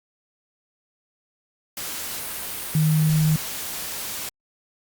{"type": "tone in noise", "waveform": "sine", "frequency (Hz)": 155.7, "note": "D#3", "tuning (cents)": 2, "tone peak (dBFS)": -16, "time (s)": [2.75, 3.36], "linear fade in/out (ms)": 2, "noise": "white", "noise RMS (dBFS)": -31, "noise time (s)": [1.77, 4.29], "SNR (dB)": 12, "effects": ["Opus 48 kbps"]}